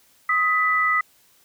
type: tone pair together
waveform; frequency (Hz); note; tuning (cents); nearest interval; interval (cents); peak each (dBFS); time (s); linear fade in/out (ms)
sine; 1260.3 / 1981; D#6 / B6; +22 / +5; minor sixth; 783; -20; 0.29-1.01; 5
effects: white hiss -58 dBFS RMS until 1.44 s